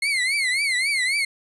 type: tone with vibrato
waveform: 35% pulse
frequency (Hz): 2133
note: C7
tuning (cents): +33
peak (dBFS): -18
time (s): 0.02-1.25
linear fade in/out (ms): 5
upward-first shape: triangle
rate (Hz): 3.7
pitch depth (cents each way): 170
effects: resampled to 24000 Hz